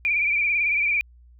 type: tone with vibrato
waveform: sine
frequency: 2357 Hz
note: D7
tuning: 6 cents sharp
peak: -19 dBFS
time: 0.05-1.01 s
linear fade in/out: 0 ms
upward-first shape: sine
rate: 18 Hz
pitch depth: 61 cents each way
effects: added 60 Hz sine -48 dBFS peak until 1.39 s